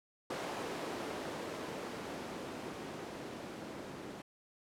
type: noise with low-pass filter sweep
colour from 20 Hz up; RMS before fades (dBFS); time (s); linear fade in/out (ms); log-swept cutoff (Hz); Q
violet; -43; 0.3-4.22; 5; 420 to 250; 0.98
effects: none